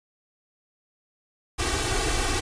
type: noise with comb filter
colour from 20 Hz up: pink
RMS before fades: -25 dBFS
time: 1.58-2.41 s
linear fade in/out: 20 ms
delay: 2.6 ms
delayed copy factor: +0.9
effects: resampled to 22050 Hz